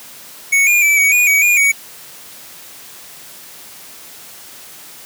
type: tone with pitch steps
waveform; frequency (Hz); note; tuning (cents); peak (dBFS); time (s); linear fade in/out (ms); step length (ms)
square; 2220 / 2422 / 2315 / 2254 / 2454 / 2263 / 2431 / 2246; C#7 / D#7 / D7 / C#7 / D#7 / C#7 / D#7 / C#7; +2 / -47 / -25 / +28 / -25 / +35 / -41 / +22; -10; 0.52-1.72; 10; 150
effects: white hiss -37 dBFS RMS until 5.05 s + high-pass 100 Hz 12 dB/octave